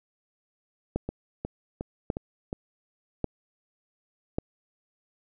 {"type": "two click trains", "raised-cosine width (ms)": 2, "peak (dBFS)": [-13, -18], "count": [4, 5], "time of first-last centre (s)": [[0.96, 4.385], [1.09, 2.529]], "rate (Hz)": [0.876, 2.78], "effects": []}